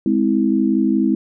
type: chord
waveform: sine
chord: Ab augmented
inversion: none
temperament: just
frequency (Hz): 207.7 / 259.6 / 324.5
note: Ab3 / C4 / E4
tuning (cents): 0 / -13 / -27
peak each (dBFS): -18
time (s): 0.06-1.15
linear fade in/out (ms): 2
effects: none